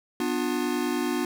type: chord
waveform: square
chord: B diminished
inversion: none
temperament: just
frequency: 246.9 / 296.3 / 355.6 Hz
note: B3 / D4 / F4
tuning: 0 / +15 / +31 cents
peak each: -30 dBFS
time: 0.2-1.25 s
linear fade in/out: 2 ms
effects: none